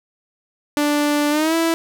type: tone with pitch glide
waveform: sawtooth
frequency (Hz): 293.7 to 329.7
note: D4 to E4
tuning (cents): 0 to 0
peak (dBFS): -12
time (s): 0.77-1.74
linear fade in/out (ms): 0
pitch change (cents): +200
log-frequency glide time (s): 1.3-1.55
effects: none